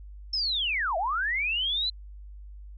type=linear two-way sweep; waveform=sine; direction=down then up; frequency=5350 to 622.3 to 4100 Hz; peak=-25 dBFS; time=0.33-1.9 s; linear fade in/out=5 ms; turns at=0.97 s; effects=added 50 Hz sine -41 dBFS peak until 2.77 s